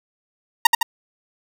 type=tone with echo; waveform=sawtooth; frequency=932.3 Hz; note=A#5; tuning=in tune; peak=-3 dBFS; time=0.65-0.67 s; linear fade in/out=5 ms; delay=80 ms; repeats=2; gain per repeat=-4 dB; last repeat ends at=0.83 s; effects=none